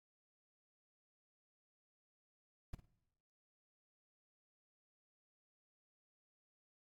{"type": "noise with echo", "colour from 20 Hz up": "brown", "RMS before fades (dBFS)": -43, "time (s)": [2.73, 2.75], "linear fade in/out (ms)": 5, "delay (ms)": 53, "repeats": 2, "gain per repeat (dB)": -13, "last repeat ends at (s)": 2.856, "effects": ["noise-tail reverb RT60 1.0 s tail -20 dB re dry", "AAC 64 kbps"]}